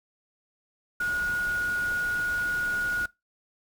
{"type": "tone in noise", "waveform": "sine", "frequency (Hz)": 1446, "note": "F#6", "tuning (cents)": -40, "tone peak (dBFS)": -25, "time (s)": [1, 3.06], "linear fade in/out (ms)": 5, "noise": "pink", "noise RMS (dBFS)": -41, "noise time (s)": [1, 3.06], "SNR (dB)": 13, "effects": ["noise-tail reverb RT60 0.2 s tail -21 dB re dry"]}